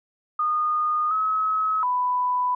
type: tone with pitch steps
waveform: sine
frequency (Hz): 1227 / 1282 / 994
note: D#6 / E6 / B5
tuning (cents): -25 / -49 / +11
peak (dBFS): -20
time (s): 0.39-2.55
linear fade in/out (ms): 5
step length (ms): 720
effects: none